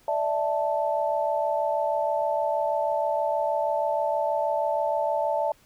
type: chord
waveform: sine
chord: D suspended second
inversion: none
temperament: equal with one note detuned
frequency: 587.3 / 653.6 / 880 Hz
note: D5 / E5 / A5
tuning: 0 / -15 / 0 cents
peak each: -27 dBFS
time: 0.08-5.52 s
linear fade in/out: 2 ms
effects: pink hiss -59 dBFS RMS until 5.65 s